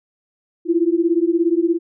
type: beating tone pair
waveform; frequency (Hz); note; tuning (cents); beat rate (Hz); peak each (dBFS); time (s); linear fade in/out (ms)
sine; 329.6 / 346.6; E4 / F4; 0 / -13; 17; -17; 0.65-1.79; 50
effects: none